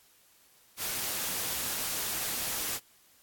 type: noise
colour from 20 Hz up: white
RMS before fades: -33 dBFS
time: 0.77-2.8 s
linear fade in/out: 50 ms
effects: white hiss -62 dBFS RMS until 3.22 s + AAC 64 kbps